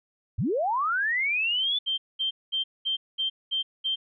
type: linear sweep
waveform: sine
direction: up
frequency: 69.3 to 3520 Hz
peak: -23 dBFS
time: 0.38-1.79 s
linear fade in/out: 10 ms
type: tone bursts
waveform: sine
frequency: 3152 Hz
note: G7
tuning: 9 cents sharp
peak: -24 dBFS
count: 7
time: 1.86-3.96 s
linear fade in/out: 20 ms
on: 120 ms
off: 210 ms
effects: none